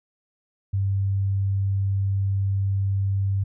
sine tone, 98 Hz, G2, in tune, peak -20 dBFS, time 0.73-3.44 s, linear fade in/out 10 ms, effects none

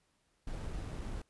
brown noise with sample-and-hold, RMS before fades -40 dBFS, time 0.47-1.22 s, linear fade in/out 5 ms, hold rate 8820 Hz, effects pink hiss -75 dBFS RMS until 1.29 s + resampled to 24000 Hz

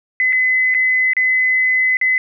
sine tone with dropouts, 2026 Hz, B6, 44 cents sharp, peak -12 dBFS, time 0.2-2.18 s, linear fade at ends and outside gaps 1 ms, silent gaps 0.325-0.329 / 0.741-0.747 / 1.134-1.167 / 1.97-2.013 s, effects none

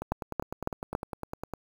two click trains, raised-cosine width 1 ms, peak -13 / -20 dBFS, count 4 / 16, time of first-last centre 0.12-0.951 / 0.02-1.537 s, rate 3.61 / 9.89 Hz, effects 7-bit

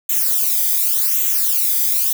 violet noise with flanger, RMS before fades -17 dBFS, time 0.09-2.13 s, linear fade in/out 5 ms, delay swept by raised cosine 0.2 to 0.74 ms, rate 0.88 Hz, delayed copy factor -0.85, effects none

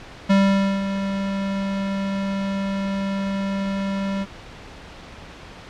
square tone with ADSR envelope, 196 Hz, G3, in tune, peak -13 dBFS, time 0.29-4.26 s, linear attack 16 ms, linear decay 500 ms, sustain -10 dB, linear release 38 ms, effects pink hiss -40 dBFS RMS until 5.69 s + low-pass 4000 Hz 12 dB/octave

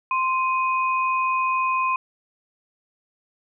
sine tone pair together, 1044 / 2502 Hz, C6 / D#7, -4 / +9 cents, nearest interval octave + minor third, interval 1513 cents, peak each -20 / -27 dBFS, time 0.11-1.96 s, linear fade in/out 2 ms, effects none

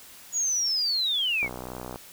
sine linear sweep, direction down, 6890 to 2093 Hz, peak -23 dBFS, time 0.32-1.49 s, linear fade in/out 50 ms
click train, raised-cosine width 1 ms, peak -22 dBFS, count 34, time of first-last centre 1.43-1.959 s, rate 62.4 Hz
effects white hiss -48 dBFS RMS until 2.12 s

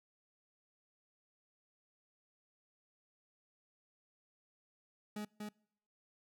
40% pulse tone with echo, 210 Hz, G#3, 19 cents sharp, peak -39 dBFS, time 5.16-5.25 s, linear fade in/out 5 ms, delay 240 ms, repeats 1, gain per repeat -2 dB, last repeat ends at 5.49 s, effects noise-tail reverb RT60 0.7 s tail -26 dB re dry

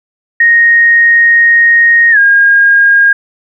sine tone with pitch glide, 1864.7 to 1623.3 Hz, A#6 to G#6, 0 to -40 cents, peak -3 dBFS, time 0.4-3.13 s, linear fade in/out 5 ms, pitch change -240 cents, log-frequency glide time 2.11-2.18 s, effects none

